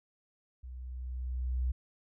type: tone with level ramp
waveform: sine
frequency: 62.8 Hz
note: B1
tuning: 30 cents sharp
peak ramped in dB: -42 to -27 dBFS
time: 0.63-1.72 s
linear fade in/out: 10 ms
effects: none